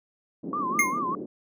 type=band-pass noise; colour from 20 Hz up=pink; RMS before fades=-35 dBFS; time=0.43-1.26 s; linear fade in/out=5 ms; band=220 to 380 Hz; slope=24 dB/octave
type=tone with vibrato; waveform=sine; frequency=1108.7 Hz; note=C#6; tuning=in tune; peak=-26 dBFS; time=0.53-1.15 s; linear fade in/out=2 ms; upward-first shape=sine; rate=5 Hz; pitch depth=150 cents each way
type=tone with exponential decay; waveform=square; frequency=2129 Hz; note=C7; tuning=30 cents sharp; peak=-16 dBFS; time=0.79-0.99 s; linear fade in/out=2 ms; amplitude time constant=42 ms
effects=none